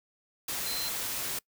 sine tone in noise, 4100 Hz, C8, 36 cents flat, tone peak -35 dBFS, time 0.66-0.89 s, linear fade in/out 5 ms, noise white, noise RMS -34 dBFS, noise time 0.48-1.39 s, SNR -4 dB, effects noise-tail reverb RT60 0.1 s tail -24 dB re dry

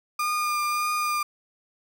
35% pulse tone with vibrato, 1209 Hz, D6, 50 cents sharp, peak -22 dBFS, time 0.19-1.23 s, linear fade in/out 5 ms, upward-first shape triangle, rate 1.7 Hz, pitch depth 20 cents each way, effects none

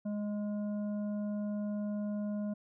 harmonic tone with a mistuned harmonic, 207.7 Hz, G#3, in tune, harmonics 1 / 3 / 5 / 7, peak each -33 / -43 / -58 / -61 dBFS, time 0.05-2.54 s, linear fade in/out 10 ms, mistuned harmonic 7, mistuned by -20 cents, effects none

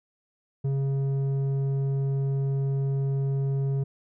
square tone with low-pass filter, 137 Hz, C#3, 20 cents flat, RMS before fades -26 dBFS, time 0.64-3.84 s, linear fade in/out 10 ms, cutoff 340 Hz, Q 0.89, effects none

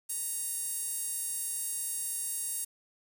sawtooth tone with high-pass filter, 932.3 Hz, A#5, in tune, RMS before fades -35 dBFS, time 0.09-2.65 s, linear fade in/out 10 ms, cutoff 9300 Hz, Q 2.8, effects 9-bit

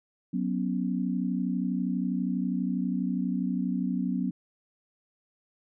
sine chord, F# suspended fourth, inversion none, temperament equal with one note detuned, 185 / 244.8 / 277.2 Hz, F#3 / B3 / C#4, 0 / -15 / 0 cents, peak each -29 / -30 / -33 dBFS, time 0.33-4.31 s, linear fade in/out 10 ms, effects none

